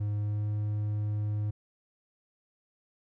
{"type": "tone with pitch glide", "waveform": "triangle", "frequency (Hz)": [103.83, 104.98], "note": ["G#2", "G#2"], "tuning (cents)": [0, 19], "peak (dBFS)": -26, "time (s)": [0, 1.51], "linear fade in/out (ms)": 10, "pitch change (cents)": 19, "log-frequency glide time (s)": [0.15, 0.47], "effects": []}